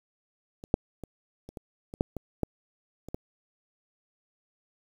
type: clicks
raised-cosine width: 2 ms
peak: -29 / -7 / -25 / -30 / -25 / -26 / -10 / -21 / -13 / -28 / -19 dBFS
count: 11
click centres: 0.639 / 0.741 / 1.037 / 1.49 / 1.572 / 1.939 / 2.009 / 2.167 / 2.433 / 3.086 / 3.145 s
effects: 8-bit